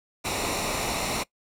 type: noise with comb filter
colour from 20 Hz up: pink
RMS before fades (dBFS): -28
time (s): 0.24-1.24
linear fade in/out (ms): 20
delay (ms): 0.62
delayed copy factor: -0.6
effects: noise-tail reverb RT60 0.1 s tail -21 dB re dry + low-pass 11000 Hz 12 dB/octave